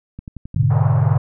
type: click train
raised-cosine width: 5 ms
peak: -19 dBFS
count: 6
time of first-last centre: 0.19-0.632 s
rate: 11.3 Hz
type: chord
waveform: sine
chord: G# diminished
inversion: none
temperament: equal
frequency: 103.83 / 123.47 / 146.83 Hz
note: G#2 / B2 / D3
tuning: 0 / 0 / 0 cents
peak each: -17 dBFS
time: 0.56-1.18 s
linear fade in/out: 5 ms
type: band-pass noise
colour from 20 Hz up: pink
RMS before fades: -30 dBFS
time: 0.7-1.18 s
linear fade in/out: 5 ms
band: 540 to 1100 Hz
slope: 24 dB/octave
effects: none